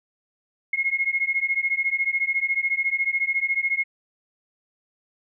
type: beating tone pair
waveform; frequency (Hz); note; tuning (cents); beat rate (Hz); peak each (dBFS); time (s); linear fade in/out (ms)
sine; 2154 / 2168; C7 / C#7; +50 / -39; 14; -24; 0.73-3.84; 5
effects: none